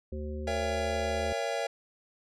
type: harmonic tone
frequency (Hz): 75.2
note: D2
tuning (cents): +42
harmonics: 1 / 3 / 5 / 7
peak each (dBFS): -35 / -41 / -41 / -44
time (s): 0.12-1.33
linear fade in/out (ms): 5
type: chord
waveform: square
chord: A# diminished seventh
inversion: none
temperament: just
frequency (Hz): 466.2 / 559.4 / 671.3 / 805.5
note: A#4 / C#5 / E5 / G5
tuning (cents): 0 / +16 / +31 / +47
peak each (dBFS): -37 / -35 / -35 / -38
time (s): 0.47-1.67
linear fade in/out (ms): 5
effects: low-pass 7000 Hz 12 dB/octave